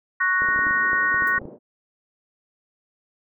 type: chord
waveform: sine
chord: F# major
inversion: second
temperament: equal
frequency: 1108.7 / 1480 / 1864.7 Hz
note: C#6 / F#6 / A#6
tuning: 0 / 0 / 0 cents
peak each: -25 / -22 / -21 dBFS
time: 0.2-1.39 s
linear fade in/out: 10 ms
type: band-pass noise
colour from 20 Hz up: white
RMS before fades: -41 dBFS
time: 0.39-1.59 s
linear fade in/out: 50 ms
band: 160 to 520 Hz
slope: 24 dB/octave
type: clicks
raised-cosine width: 2 ms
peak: -22 dBFS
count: 12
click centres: 0.42 / 0.487 / 0.561 / 0.591 / 0.668 / 0.709 / 0.932 / 1.144 / 1.222 / 1.38 / 1.416 / 1.454 s
type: noise with exponential decay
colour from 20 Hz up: violet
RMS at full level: -39 dBFS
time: 1.27-1.37 s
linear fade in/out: 2 ms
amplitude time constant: 21 ms
effects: none